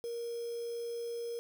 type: tone with quantisation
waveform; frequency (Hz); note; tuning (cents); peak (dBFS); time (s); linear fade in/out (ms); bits
sine; 469.8; A#4; +13; -36; 0.04-1.39; 0; 8
effects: none